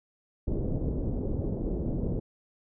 pink low-pass noise, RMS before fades -30 dBFS, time 0.47-2.2 s, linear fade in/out 10 ms, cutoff 470 Hz, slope 24 dB/octave, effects none

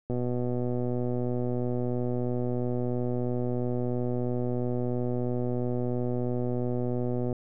click train, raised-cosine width 2 ms, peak -18 dBFS, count 890, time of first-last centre 0.1-7.328 s, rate 123 Hz, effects none

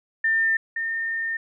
sine tone pair in turn, 1801 / 1817.7 Hz, A6 / A#6, +40 / -44 cents, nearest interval unison, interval 16 cents, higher second, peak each -18 / -24 dBFS, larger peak first, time 0.24-0.57 / 0.76-1.37 s, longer second, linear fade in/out 5 ms, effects none

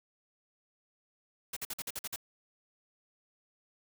white noise bursts, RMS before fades -38 dBFS, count 8, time 1.53-2.161 s, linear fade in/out 5 ms, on 36 ms, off 49 ms, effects none

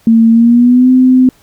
sine tone with pitch glide, 226.9 to 256.2 Hz, A#3 to C4, -47 to -36 cents, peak -3 dBFS, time 0.07-1.29 s, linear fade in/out 2 ms, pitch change +211 cents, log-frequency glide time 0.3-0.9 s, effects pink hiss -48 dBFS RMS until 1.42 s

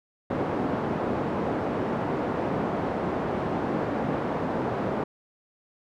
pink band-pass noise, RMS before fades -28 dBFS, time 0.3-5.04 s, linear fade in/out 5 ms, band 180 to 890 Hz, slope 12 dB/octave, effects none

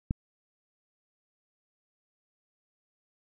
click, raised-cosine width 5 ms, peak -15 dBFS, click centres 0.109 s, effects none

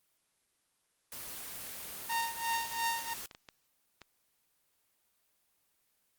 white noise, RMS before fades -43 dBFS, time 1.12-3.26 s, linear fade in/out 2 ms
clicks, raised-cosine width 0.2 ms, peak -31 dBFS, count 6, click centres 2.06 / 2.989 / 3.312 / 3.349 / 3.488 / 4.017 s
sawtooth tone with tremolo, 922 Hz, A#5, 19 cents flat, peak -25 dBFS, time 2.09-3.14 s, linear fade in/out 10 ms, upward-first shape triangle, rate 2.9 Hz, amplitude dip 90%
effects white hiss -75 dBFS RMS until 6.18 s + Opus 24 kbps

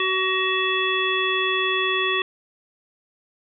harmonic tone, 376.4 Hz, F#4, 30 cents sharp, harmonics 1 / 3 / 5 / 7 / 9, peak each -26 / -26 / -26 / -26 / -26 dBFS, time 0-2.22 s, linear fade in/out 2 ms, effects none

